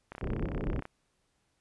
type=click train; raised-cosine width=0.5 ms; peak=-26 dBFS; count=25; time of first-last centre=0.12-0.854 s; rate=32.7 Hz
type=low-pass noise; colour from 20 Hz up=pink; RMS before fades=-33 dBFS; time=0.21-0.81 s; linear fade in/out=20 ms; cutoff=460 Hz; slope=24 dB/octave
effects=pink hiss -75 dBFS RMS until 1.6 s + resampled to 24000 Hz